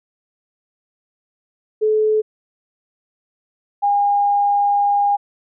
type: tone pair in turn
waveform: sine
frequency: 431.1 / 811.9 Hz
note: A4 / G#5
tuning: -35 / -39 cents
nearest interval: major seventh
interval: 1096 cents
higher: second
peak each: -13 dBFS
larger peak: neither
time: 1.81-2.22 / 3.82-5.17 s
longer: second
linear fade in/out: 20 ms
effects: none